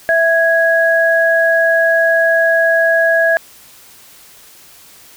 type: tone pair together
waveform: sine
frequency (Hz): 660 / 1659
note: E5 / G#6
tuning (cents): +2 / -2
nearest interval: octave + major third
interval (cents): 1596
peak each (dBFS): -12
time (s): 0.09-3.37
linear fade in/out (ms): 0
effects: white hiss -42 dBFS RMS until 5.16 s